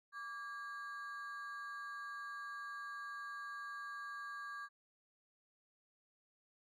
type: ring-modulated tone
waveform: triangle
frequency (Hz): 1395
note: F6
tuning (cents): -2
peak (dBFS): -39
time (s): 0.12-4.69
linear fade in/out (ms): 50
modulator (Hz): 234
effects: none